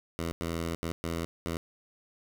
10% pulse tone bursts at uneven times, 83.4 Hz, E2, 21 cents sharp, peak -23 dBFS, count 5, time 0.19-0.32 / 0.41-0.75 / 0.83-0.92 / 1.04-1.25 / 1.46-1.57 s, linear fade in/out 0 ms, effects none

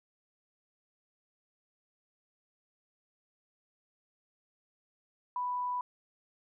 sine tone, 989 Hz, B5, 2 cents sharp, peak -31 dBFS, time 5.36-5.81 s, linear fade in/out 2 ms, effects none

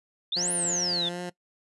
sine exponential two-way sweep, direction up then down, 3409 to 10000 to 3409 Hz, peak -25 dBFS, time 0.32-1.09 s, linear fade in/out 5 ms, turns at 0.52 s
15% pulse tone with vibrato, 175.5 Hz, F3, 9 cents sharp, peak -26 dBFS, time 0.36-1.3 s, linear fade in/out 10 ms, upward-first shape triangle, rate 2.6 Hz, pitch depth 30 cents each way
effects noise-tail reverb RT60 0.1 s tail -20 dB re dry + resampled to 24000 Hz

